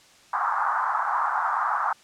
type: band-pass noise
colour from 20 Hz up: white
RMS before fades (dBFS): -25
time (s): 0.33-1.93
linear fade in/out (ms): 5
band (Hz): 790 to 1400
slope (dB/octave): 48
effects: white hiss -54 dBFS RMS until 2.03 s + low-pass 7000 Hz 12 dB/octave